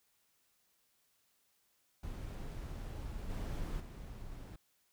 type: noise with level steps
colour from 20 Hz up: brown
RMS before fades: -43 / -39 / -47 dBFS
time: 2.03-4.56 s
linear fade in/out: 5 ms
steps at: 3.29 / 3.79 s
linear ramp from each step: 20 ms
effects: white hiss -75 dBFS RMS until 4.92 s